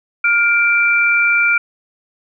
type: tone pair together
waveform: sine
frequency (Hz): 1410.8 / 2349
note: F6 / D7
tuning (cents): +17 / 0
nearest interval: major sixth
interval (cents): 883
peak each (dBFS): -14 / -13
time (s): 0.24-1.58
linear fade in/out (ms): 5
effects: none